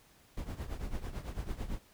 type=noise with tremolo; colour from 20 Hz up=brown; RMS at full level=-35 dBFS; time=0.37-1.79 s; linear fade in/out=5 ms; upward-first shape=triangle; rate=9 Hz; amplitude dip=85%; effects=pink hiss -63 dBFS RMS until 1.93 s